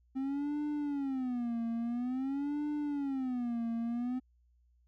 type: tone with vibrato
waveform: triangle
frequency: 261.6 Hz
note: C4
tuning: in tune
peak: -30 dBFS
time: 0.15-4.2 s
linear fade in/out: 20 ms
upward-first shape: sine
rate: 0.49 Hz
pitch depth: 220 cents each way
effects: added 60 Hz sine -65 dBFS peak until 4.87 s